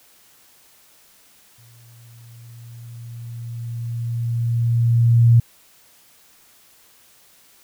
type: tone with exponential growth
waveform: sine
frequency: 117.3 Hz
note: A#2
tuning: 11 cents sharp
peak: -8 dBFS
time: 1.58-5.4 s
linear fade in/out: 5 ms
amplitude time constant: 830 ms
effects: white hiss -53 dBFS RMS until 7.63 s